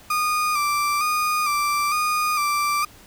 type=tone with vibrato; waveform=35% pulse; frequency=1200 Hz; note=D6; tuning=37 cents sharp; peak=-18 dBFS; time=0.1-2.85 s; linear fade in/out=5 ms; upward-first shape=square; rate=1.1 Hz; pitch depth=39 cents each way; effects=pink hiss -48 dBFS RMS until 3.06 s